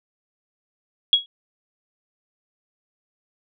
sine tone with exponential decay, 3322 Hz, G#7, in tune, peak -8 dBFS, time 1.13-1.26 s, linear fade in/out 1 ms, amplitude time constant 28 ms, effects none

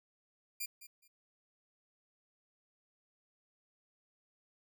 5% pulse tone with echo, 2391 Hz, D7, 30 cents sharp, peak -27 dBFS, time 0.6-0.66 s, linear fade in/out 10 ms, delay 210 ms, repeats 2, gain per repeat -14 dB, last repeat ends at 1.08 s, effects none

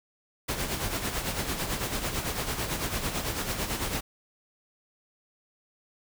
pink noise with tremolo, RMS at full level -29 dBFS, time 0.48-4.01 s, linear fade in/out 10 ms, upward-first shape sine, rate 9 Hz, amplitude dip 55%, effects none

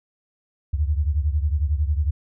sine beating tone pair, 71.7 / 82.7 Hz, D2 / E2, -41 / +6 cents, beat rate 11 Hz, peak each -20 / -24 dBFS, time 0.73-2.11 s, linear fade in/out 10 ms, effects none

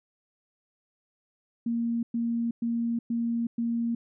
sine tone bursts, 233.2 Hz, A#3, 1 cent sharp, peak -25 dBFS, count 5, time 1.66-3.95 s, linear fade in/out 5 ms, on 370 ms, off 110 ms, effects none

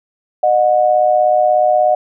sine tone pair together, 612 / 728.6 Hz, D#5 / F#5, -29 / -27 cents, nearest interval minor third, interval 302 cents, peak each -12 dBFS, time 0.43-1.95 s, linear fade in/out 5 ms, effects none

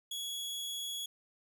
sawtooth tone, 3354 Hz, G#7, 16 cents sharp, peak -34 dBFS, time 0.11-1.06 s, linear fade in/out 5 ms, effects none

